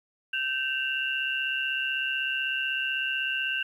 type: tone cluster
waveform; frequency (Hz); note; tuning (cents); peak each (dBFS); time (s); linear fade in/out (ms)
sine; 1551 / 2721 / 2857; G6 / F7 / F7; -19 / -46 / +39; -30 / -30 / -33; 0.33-3.63; 5
effects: 10-bit